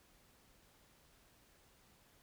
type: silence
effects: pink hiss -68 dBFS RMS until 2.22 s